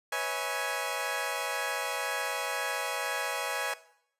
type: chord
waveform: 15% pulse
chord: C# minor seventh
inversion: third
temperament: equal with one note detuned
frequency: 493.9 / 554.4 / 647.2 / 830.6 Hz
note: B4 / C#5 / E5 / G#5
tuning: 0 / 0 / -32 / 0 cents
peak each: -31 / -30 / -31 / -28 dBFS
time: 0.12-3.74 s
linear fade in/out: 5 ms
effects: noise-tail reverb RT60 0.7 s tail -17 dB re dry + resampled to 32000 Hz